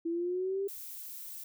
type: linear sweep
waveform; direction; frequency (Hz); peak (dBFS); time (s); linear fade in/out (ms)
sine; up; 329.6 to 400; -30; 0.05-0.68; 10
type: noise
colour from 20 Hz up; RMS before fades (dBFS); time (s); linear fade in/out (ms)
violet; -44; 0.68-1.44; 5
effects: none